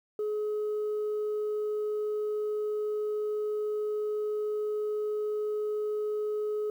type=tone; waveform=sine; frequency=423.1 Hz; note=G#4; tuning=32 cents sharp; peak=-26 dBFS; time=0.19-6.7 s; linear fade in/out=2 ms; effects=tanh soft clip ceiling -27 dBFS + 10-bit